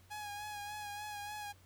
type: tone with vibrato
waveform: sawtooth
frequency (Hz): 830.6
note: G#5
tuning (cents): 0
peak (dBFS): -38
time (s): 0.1-1.53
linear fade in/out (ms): 20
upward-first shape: sine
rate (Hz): 3.4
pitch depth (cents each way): 30
effects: added 92 Hz sine -60 dBFS peak until 1.65 s + pink hiss -66 dBFS RMS until 1.65 s